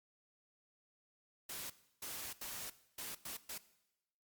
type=noise bursts at uneven times; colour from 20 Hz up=white; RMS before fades=-45 dBFS; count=6; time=1.49-1.7 / 2.02-2.33 / 2.41-2.7 / 2.98-3.15 / 3.25-3.37 / 3.49-3.58 s; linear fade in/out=5 ms; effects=noise-tail reverb RT60 0.9 s tail -17 dB re dry + Opus 48 kbps